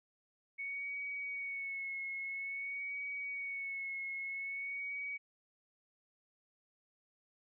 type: tone with vibrato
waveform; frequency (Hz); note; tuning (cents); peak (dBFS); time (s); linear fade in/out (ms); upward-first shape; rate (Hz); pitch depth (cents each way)
sine; 2217; C#7; 0; -38; 0.58-5.18; 20; sine; 0.5; 34
effects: none